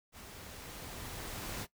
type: noise with level ramp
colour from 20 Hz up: pink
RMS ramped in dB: -51 to -40 dBFS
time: 0.12-1.67 s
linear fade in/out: 50 ms
effects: noise-tail reverb RT60 0.1 s tail -18 dB re dry

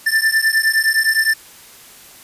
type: beating tone pair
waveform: square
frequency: 1769 / 1778.7 Hz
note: A6 / A6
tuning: +9 / +18 cents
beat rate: 9.7 Hz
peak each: -17 dBFS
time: 0.06-1.34 s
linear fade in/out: 10 ms
effects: white hiss -42 dBFS RMS until 2.23 s + resampled to 32000 Hz

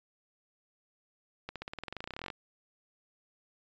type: accelerating click train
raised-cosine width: 0.3 ms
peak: -23 dBFS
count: 22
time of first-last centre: 1.49-2.302 s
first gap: 67 ms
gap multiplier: 0.94
effects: resampled to 16000 Hz

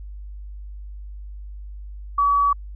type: tone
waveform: sine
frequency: 1139 Hz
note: C#6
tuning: 47 cents sharp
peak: -15 dBFS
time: 2.18-2.53 s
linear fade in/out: 5 ms
effects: added 50 Hz sine -33 dBFS peak until 2.75 s

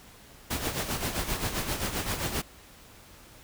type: noise with tremolo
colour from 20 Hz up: pink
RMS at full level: -29 dBFS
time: 0.5-2.42 s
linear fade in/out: 10 ms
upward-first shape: sine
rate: 7.6 Hz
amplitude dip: 60%
effects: pink hiss -52 dBFS RMS until 3.43 s

